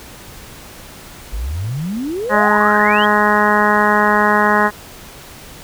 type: exponential sweep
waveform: sine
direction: up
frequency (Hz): 46.91 to 3322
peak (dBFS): -19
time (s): 1.32-3.06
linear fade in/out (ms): 20
type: harmonic tone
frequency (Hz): 209.2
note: G#3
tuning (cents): +13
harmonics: 1 / 2 / 3 / 4 / 5 / 6 / 7 / 8 / 9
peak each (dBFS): -19 / -20 / -21 / -18 / -17 / -21 / -21 / -20 / -20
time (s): 2.29-4.71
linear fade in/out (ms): 50
effects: pink hiss -37 dBFS RMS until 5.63 s